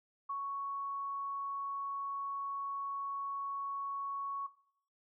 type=tone; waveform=sine; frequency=1111 Hz; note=C#6; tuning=4 cents sharp; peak=-35 dBFS; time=0.29-4.47 s; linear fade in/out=10 ms; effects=noise-tail reverb RT60 0.6 s tail -17 dB re dry